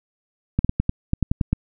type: clicks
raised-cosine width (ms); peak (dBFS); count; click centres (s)
5; -6; 10; 0.59 / 0.646 / 0.694 / 0.8 / 0.894 / 1.134 / 1.227 / 1.315 / 1.412 / 1.53
effects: none